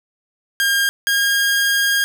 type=tone pair in turn; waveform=sawtooth; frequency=1612 / 1622.3 Hz; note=G6 / G#6; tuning=+48 / -41 cents; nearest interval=unison; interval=11 cents; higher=second; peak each=-11 dBFS; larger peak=neither; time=0.6-0.89 / 1.07-2.04 s; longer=second; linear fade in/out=0 ms; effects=none